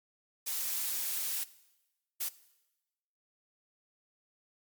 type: noise bursts at uneven times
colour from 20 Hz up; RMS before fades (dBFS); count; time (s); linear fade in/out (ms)
blue; -34; 2; 0.46-1.44 / 2.2-2.29; 10
effects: noise-tail reverb RT60 1.0 s tail -18 dB re dry + MP3 96 kbps